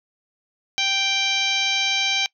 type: harmonic tone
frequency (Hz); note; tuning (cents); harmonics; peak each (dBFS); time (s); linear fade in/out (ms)
784; G5; 0; 1 / 2 / 3 / 4 / 5 / 6 / 7 / 8; -31 / -35 / -24 / -24 / -26 / -33 / -33 / -32; 0.78-2.26; 0
effects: noise-tail reverb RT60 0.1 s tail -23 dB re dry